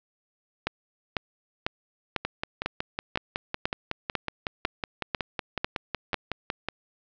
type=two click trains; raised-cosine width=0.3 ms; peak=-12 / -9 dBFS; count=25 / 12; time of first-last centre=2.25-6.686 / 0.67-6.143 s; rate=5.41 / 2.01 Hz; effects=low-pass 5000 Hz 12 dB/octave